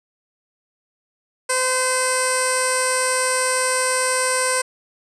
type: tone with low-pass filter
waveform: 15% pulse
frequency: 513 Hz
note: C5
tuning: 34 cents flat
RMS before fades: -20 dBFS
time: 1.49-4.62 s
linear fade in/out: 10 ms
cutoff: 8600 Hz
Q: 5.4
effects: none